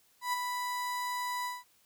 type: tone with ADSR envelope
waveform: 35% pulse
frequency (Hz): 987.8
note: B5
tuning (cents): 0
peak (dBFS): -26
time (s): 0.21-1.64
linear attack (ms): 120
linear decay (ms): 18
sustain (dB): -5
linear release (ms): 190
effects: white hiss -67 dBFS RMS until 1.85 s